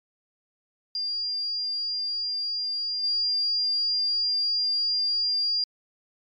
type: tone with level steps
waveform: sine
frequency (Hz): 4799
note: D8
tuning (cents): +37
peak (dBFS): -26 / -22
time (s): 0.95-5.64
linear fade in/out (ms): 2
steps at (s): 3.03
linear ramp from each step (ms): 10
effects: MP3 64 kbps